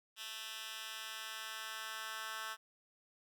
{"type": "tone with high-pass filter sweep", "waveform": "10% pulse", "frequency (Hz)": 220, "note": "A3", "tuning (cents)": 0, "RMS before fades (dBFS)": -45, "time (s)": [0.16, 2.57], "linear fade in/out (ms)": 50, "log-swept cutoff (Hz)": [2600, 1500], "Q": 1.7, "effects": []}